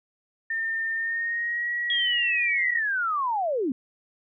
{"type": "tone with pitch glide", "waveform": "sine", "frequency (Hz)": [1809, 1916.6], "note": ["A6", "A#6"], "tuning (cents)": [48, 48], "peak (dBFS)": -25, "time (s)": [0.5, 2.79], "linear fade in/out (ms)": 5, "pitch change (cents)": 100, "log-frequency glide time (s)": [0.95, 1.71]}
{"type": "linear sweep", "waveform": "sine", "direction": "down", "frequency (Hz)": [3322, 235.2], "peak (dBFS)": -23, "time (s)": [1.9, 3.72], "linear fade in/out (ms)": 2}
{"effects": []}